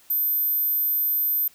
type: tone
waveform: sine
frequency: 13650 Hz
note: G#9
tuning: 46 cents sharp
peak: -19 dBFS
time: 0.1-1.48 s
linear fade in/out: 5 ms
effects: tanh soft clip ceiling -16 dBFS + white hiss -55 dBFS RMS until 1.54 s

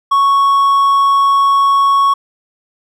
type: tone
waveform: triangle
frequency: 1108.7 Hz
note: C#6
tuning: in tune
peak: -6 dBFS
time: 0.11-2.14 s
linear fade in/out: 10 ms
effects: none

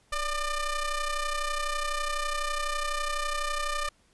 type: ring-modulated tone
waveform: sawtooth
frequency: 596 Hz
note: D5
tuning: 25 cents sharp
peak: -21 dBFS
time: 0.12-3.89 s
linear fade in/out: 5 ms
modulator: 612 Hz
effects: pink hiss -65 dBFS RMS until 4.13 s + resampled to 24000 Hz

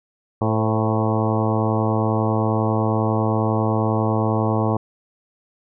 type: harmonic tone with a mistuned harmonic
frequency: 110 Hz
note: A2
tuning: in tune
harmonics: 1 / 2 / 3 / 4 / 5 / 6 / 7 / 8 / 9 / 10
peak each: -21 / -24 / -26 / -27 / -28 / -29 / -29 / -30 / -31 / -31 dBFS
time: 0.41-4.77 s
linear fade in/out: 5 ms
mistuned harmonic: 5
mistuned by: -39 cents
effects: none

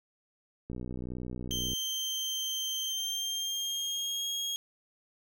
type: click train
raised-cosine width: 3 ms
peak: -26 dBFS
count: 65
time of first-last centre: 0.7-1.734 s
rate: 61.9 Hz
type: tone with pitch glide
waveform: 30% pulse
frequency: 3136 to 3273 Hz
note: G7 to G#7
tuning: 0 to -26 cents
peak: -29 dBFS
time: 1.51-4.56 s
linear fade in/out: 0 ms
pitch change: +74 cents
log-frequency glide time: 2.79-4.28 s
effects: none

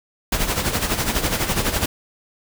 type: noise with tremolo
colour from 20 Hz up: pink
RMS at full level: -19 dBFS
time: 0.32-1.86 s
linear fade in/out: 5 ms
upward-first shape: sine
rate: 12 Hz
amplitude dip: 65%
effects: none

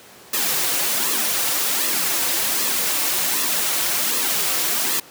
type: noise with flanger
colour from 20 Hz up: white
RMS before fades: -21 dBFS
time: 0.33-5 s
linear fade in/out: 5 ms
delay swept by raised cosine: 1.3 to 4.9 ms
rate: 1.3 Hz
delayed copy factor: -0.6
effects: pink hiss -44 dBFS RMS until 5.1 s + high-pass 200 Hz 12 dB/octave

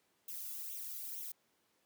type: noise with flanger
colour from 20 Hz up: violet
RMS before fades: -44 dBFS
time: 0.28-1.32 s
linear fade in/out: 5 ms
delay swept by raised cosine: 0.31 to 1.51 ms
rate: 2.2 Hz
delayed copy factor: +0.85
effects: pink hiss -75 dBFS RMS until 1.85 s + high-pass 200 Hz 12 dB/octave

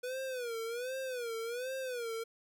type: tone with vibrato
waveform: square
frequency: 489 Hz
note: B4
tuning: 17 cents flat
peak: -37 dBFS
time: 0.03-2.24 s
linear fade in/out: 10 ms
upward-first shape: sine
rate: 1.3 Hz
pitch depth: 140 cents each way
effects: none

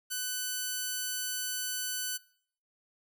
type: tone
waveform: 5% pulse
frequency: 1500 Hz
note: F#6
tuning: 23 cents sharp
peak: -21 dBFS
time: 0.1-2.18 s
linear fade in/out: 20 ms
effects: noise-tail reverb RT60 0.6 s tail -23 dB re dry

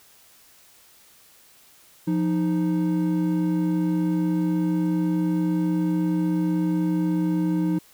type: tone pair together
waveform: triangle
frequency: 174.61 / 311.1 Hz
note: F3 / D#4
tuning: 0 / 0 cents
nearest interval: minor seventh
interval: 1000 cents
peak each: -21 dBFS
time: 2.07-7.79 s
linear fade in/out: 10 ms
effects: white hiss -54 dBFS RMS until 7.93 s

